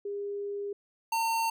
sine / square tone pair in turn, 404.8 / 908.7 Hz, G#4 / A#5, -44 / -44 cents, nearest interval octave + major second, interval 1400 cents, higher second, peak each -32 / -27 dBFS, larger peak second, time 0.05-0.73 / 1.12-1.5 s, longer first, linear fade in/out 5 ms, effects none

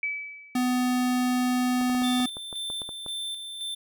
sine tone with exponential decay, 2297 Hz, D7, 39 cents flat, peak -24 dBFS, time 0.03-0.82 s, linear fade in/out 2 ms, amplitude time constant 170 ms
square tone, 250 Hz, B3, 21 cents sharp, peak -23 dBFS, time 0.55-2.26 s, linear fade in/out 5 ms
clicks, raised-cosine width 1 ms, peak -26 dBFS, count 11, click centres 1.813 / 1.898 / 1.949 / 2.02 / 2.202 / 2.369 / 2.528 / 2.701 / 2.818 / 2.891 / 3.063 s
square tone with tremolo, 3553 Hz, A7, 16 cents sharp, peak -31 dBFS, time 2.03-3.75 s, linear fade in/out 10 ms, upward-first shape square, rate 1.9 Hz, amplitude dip 45%
effects none

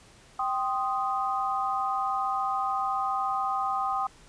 sine chord, C minor, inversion second, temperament equal with one note detuned, 780.4 / 1046.5 / 1244.5 Hz, G5 / C6 / Eb6, -8 / 0 / 0 cents, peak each -29 / -33 / -29 dBFS, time 0.39-4.07 s, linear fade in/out 5 ms, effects pink hiss -55 dBFS RMS until 4.28 s + resampled to 22050 Hz

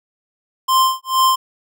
square tone with tremolo, 1046.5 Hz, C6, in tune, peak -11 dBFS, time 0.68-1.36 s, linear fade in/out 10 ms, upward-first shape sine, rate 2.2 Hz, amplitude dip 100%, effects none

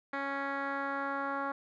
10% pulse tone with low-pass filter sweep, 277.2 Hz, C#4, in tune, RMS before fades -35 dBFS, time 0.13-1.52 s, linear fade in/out 5 ms, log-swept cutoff 2100 to 1300 Hz, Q 2, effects none

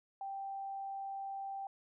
sine tone, 784 Hz, G5, in tune, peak -39 dBFS, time 0.21-1.67 s, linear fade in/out 2 ms, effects none

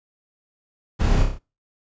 brown noise with echo, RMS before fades -19 dBFS, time 0.99-1.24 s, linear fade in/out 20 ms, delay 30 ms, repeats 5, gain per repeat -4 dB, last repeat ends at 1.39 s, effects noise-tail reverb RT60 0.3 s tail -24 dB re dry + resampled to 16000 Hz

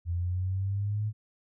sine exponential sweep, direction up, 84.8 to 108.5 Hz, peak -27 dBFS, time 0.05-1.13 s, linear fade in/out 50 ms, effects none

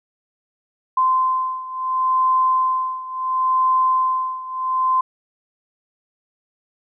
sine beating tone pair, 1035 / 1035.72 Hz, C6 / C6, -19 / -18 cents, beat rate 0.72 Hz, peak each -18 / -21 dBFS, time 0.97-5.01 s, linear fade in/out 5 ms, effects none

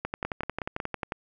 two click trains, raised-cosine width 0.5 ms, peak -15 / -16 dBFS, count 13 / 4, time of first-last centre 0.05-1.121 / 0.25-0.801 s, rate 11.2 / 5.44 Hz, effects none

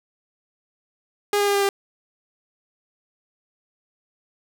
sawtooth tone with pitch steps, 410 / 406.7 / 403.4 / 400.2 / 396.9 Hz, G#4 / G#4 / G4 / G4 / G4, -22 / -36 / +50 / +36 / +22 cents, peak -14 dBFS, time 1.33-1.69 s, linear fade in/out 2 ms, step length 72 ms, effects none

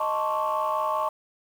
sine tone cluster, 622 / 883 / 1073 / 1138 Hz, D#5 / A5 / C6 / C#6, -1 / +6 / +43 / +45 cents, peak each -28 dBFS, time 0-1.09 s, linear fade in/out 5 ms, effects tanh soft clip ceiling -17 dBFS + 8-bit

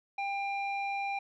square tone with low-pass filter, 796 Hz, G5, 26 cents sharp, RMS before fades -34 dBFS, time 0.18-1.19 s, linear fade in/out 5 ms, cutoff 2500 Hz, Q 2, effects none

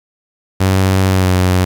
sawtooth tone with pitch glide, 95 to 91.76 Hz, F#2 to F#2, +46 to -14 cents, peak -6 dBFS, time 0.6-1.65 s, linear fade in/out 10 ms, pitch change -60 cents, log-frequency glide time 1.09-1.32 s, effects 7-bit

